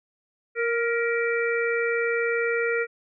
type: harmonic tone with a mistuned harmonic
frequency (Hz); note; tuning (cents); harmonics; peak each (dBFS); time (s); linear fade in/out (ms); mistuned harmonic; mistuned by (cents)
466.2; A#4; 0; 1 / 3 / 4 / 5; -24 / -29 / -30 / -31; 0.55-2.87; 50; 4; +36
effects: none